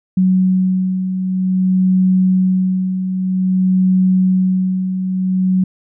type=beating tone pair; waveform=sine; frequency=185.6 / 186.12 Hz; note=F#3 / F#3; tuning=+6 / +10 cents; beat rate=0.52 Hz; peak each=-20 / -12 dBFS; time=0.17-5.64 s; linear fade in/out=5 ms; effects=none